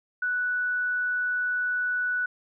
sine tone, 1480 Hz, F#6, in tune, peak -24 dBFS, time 0.22-2.26 s, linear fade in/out 5 ms, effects none

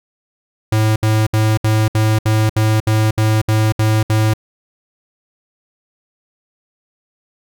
square tone bursts, 108.9 Hz, A2, 17 cents flat, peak -12 dBFS, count 12, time 0.72-4.337 s, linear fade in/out 5 ms, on 240 ms, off 67 ms, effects none

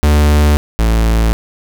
45% pulse tone pair in turn, 74.2 / 55.59 Hz, D2 / A1, +18 / +18 cents, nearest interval perfect fourth, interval 500 cents, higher first, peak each -7 / -9 dBFS, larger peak first, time 0.03-0.57 / 0.79-1.33 s, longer neither, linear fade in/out 0 ms, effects none

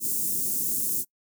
white band-stop noise, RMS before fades -27 dBFS, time 0-1.05 s, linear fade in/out 50 ms, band 340 to 7200 Hz, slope 24 dB/octave, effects noise-tail reverb RT60 0.1 s tail -23 dB re dry + high-pass 150 Hz 12 dB/octave

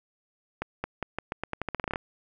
accelerating click train, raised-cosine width 0.5 ms, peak -15 dBFS, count 16, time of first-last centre 0.62-1.959 s, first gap 220 ms, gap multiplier 0.85, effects none

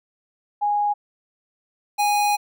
sine / square tone pair in turn, 826 / 826 Hz, G#5 / G#5, -10 / -10 cents, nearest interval unison, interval 0 cents, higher neither, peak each -18 dBFS, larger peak neither, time 0.61-0.94 / 1.98-2.37 s, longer second, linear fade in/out 20 ms, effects none

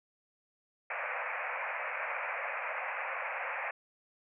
white band-pass noise, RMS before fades -37 dBFS, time 0.9-3.71 s, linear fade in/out 5 ms, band 500 to 2500 Hz, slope 96 dB/octave, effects none

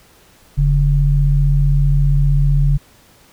sine tone pair together, 42.19 / 141.9 Hz, E1 / C#3, +41 / +41 cents, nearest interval octave + major sixth, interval 2100 cents, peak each -13 dBFS, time 0.57-2.78 s, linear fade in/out 20 ms, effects pink hiss -49 dBFS RMS until 3.32 s

